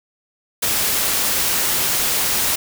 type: noise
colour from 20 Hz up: white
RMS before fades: -19 dBFS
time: 0.62-2.56 s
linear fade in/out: 10 ms
effects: none